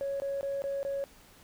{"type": "tone bursts", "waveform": "sine", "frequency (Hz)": 554.4, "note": "C#5", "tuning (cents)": 0, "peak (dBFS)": -29, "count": 5, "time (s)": [0.01, 1.04], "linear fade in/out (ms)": 0, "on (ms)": 190, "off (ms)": 20, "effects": ["tanh soft clip ceiling -27 dBFS", "pink hiss -57 dBFS RMS until 1.43 s"]}